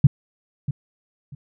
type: tone with echo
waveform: sine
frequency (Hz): 140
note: C#3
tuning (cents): +18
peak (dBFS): -6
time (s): 0.04-0.07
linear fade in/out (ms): 5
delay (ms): 640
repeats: 2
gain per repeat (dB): -14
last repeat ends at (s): 1.35
effects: none